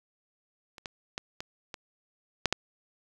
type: clicks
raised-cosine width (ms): 0.2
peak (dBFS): -28 / -19 / -16 / -19 / -21 / -6 / -7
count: 7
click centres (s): 0.782 / 0.858 / 1.179 / 1.405 / 1.742 / 2.457 / 2.526
effects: 8-bit